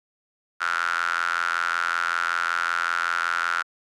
sawtooth tone with high-pass filter, 85.3 Hz, F2, 40 cents flat, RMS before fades -25 dBFS, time 0.6-3.63 s, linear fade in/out 20 ms, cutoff 1400 Hz, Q 9.2, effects low-pass 7000 Hz 12 dB/octave

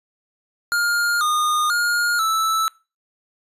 square tone with pitch steps, 1412 / 1224 / 1422 / 1315 Hz, F6 / D#6 / F6 / E6, +19 / -29 / +31 / -5 cents, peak -18 dBFS, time 0.72-2.68 s, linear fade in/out 0 ms, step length 490 ms, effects noise-tail reverb RT60 0.3 s tail -23 dB re dry + resampled to 32000 Hz

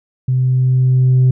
sine tone with level ramp, 128.5 Hz, C3, 31 cents flat, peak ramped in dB -11 to -5 dBFS, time 0.28-1.31 s, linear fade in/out 5 ms, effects tanh soft clip ceiling -6 dBFS

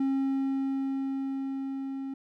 triangle tone with level ramp, 270.2 Hz, C#4, 44 cents flat, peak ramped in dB -22 to -31 dBFS, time 0-2.14 s, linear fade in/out 5 ms, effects none

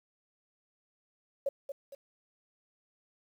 sine tone with echo, 554.4 Hz, C#5, in tune, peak -27 dBFS, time 1.46-1.49 s, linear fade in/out 5 ms, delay 230 ms, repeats 2, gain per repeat -8 dB, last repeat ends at 1.95 s, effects 10-bit

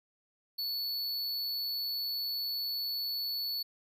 square tone, 4435 Hz, C#8, in tune, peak -33 dBFS, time 0.58-3.63 s, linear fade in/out 10 ms, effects none

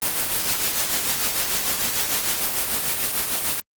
white noise with tremolo, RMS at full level -21 dBFS, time 0.02-3.6 s, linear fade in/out 0 ms, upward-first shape triangle, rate 6.7 Hz, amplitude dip 50%, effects Opus 24 kbps

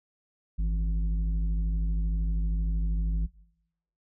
sine tone pair together, 51.09 / 166.1 Hz, G#1 / E3, -28 / +13 cents, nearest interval octave + minor sixth, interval 2041 cents, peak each -22 / -33 dBFS, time 0.58-3.27 s, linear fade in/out 20 ms, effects noise-tail reverb RT60 0.8 s tail -22 dB re dry + tanh soft clip ceiling -22 dBFS

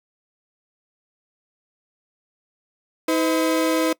35% pulse tone pair together, 319.4 / 507 Hz, D#4 / B4, +45 / +45 cents, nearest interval minor sixth, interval 800 cents, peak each -18 / -21 dBFS, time 3.08-3.93 s, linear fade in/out 5 ms, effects noise-tail reverb RT60 0.1 s tail -22 dB re dry

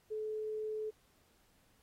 sine tone, 431.4 Hz, A4, 34 cents flat, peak -36 dBFS, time 0.1-0.91 s, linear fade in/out 20 ms, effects pink hiss -71 dBFS RMS until 1.82 s + AAC 48 kbps

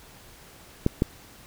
clicks, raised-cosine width 3 ms, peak -7 dBFS, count 2, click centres 0.864 / 1.021 s, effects pink hiss -50 dBFS RMS until 1.46 s

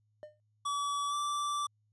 triangle tone with exponential decay, 605 Hz, D#5, 49 cents flat, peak -38 dBFS, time 0.23-0.4 s, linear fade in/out 0 ms, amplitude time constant 36 ms
square tone with pitch glide, 1145 to 1167 Hz, D6 to D6, -44 to -11 cents, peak -32 dBFS, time 0.65-1.67 s, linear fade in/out 10 ms, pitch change +33 cents, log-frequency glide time 1.09-1.14 s
effects added 106 Hz sine -70 dBFS peak until 1.92 s + resampled to 24000 Hz

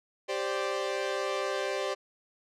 sawtooth chord, G suspended fourth, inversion none, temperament equal, 392 / 523.3 / 587.3 Hz, G4 / C5 / D5, 0 / 0 / 0 cents, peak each -30 dBFS, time 0.28-1.95 s, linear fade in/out 20 ms, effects low-pass 6000 Hz 12 dB/octave

